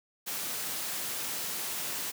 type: high-pass noise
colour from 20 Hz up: white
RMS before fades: -35 dBFS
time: 0.26-2.12 s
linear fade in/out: 20 ms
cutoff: 120 Hz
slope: 12 dB/octave
effects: none